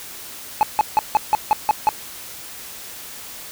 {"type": "tone bursts", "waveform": "triangle", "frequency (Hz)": 855, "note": "A5", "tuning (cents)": -50, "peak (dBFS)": -9, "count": 8, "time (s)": [0.61, 1.89], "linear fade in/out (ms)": 0, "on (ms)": 20, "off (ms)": 160, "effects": ["white hiss -36 dBFS RMS until 3.51 s"]}